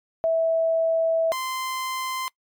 sine / sawtooth tone pair in turn, 654 / 1038.2 Hz, E5 / C6, -14 / -14 cents, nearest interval minor sixth, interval 800 cents, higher second, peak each -18 / -23 dBFS, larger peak first, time 0.24-1.32 / 1.32-2.28 s, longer first, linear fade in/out 0 ms, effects noise-tail reverb RT60 0.1 s tail -24 dB re dry + MP3 96 kbps

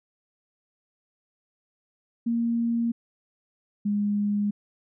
sine tone pair in turn, 233.1 / 205.6 Hz, A#3 / G#3, 0 / -17 cents, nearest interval major second, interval 217 cents, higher first, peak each -22 dBFS, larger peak neither, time 2.26-2.92 / 3.85-4.51 s, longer neither, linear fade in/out 10 ms, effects none

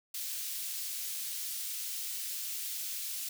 white high-pass noise, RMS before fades -38 dBFS, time 0.14-3.29 s, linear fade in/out 5 ms, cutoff 3200 Hz, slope 12 dB/octave, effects none

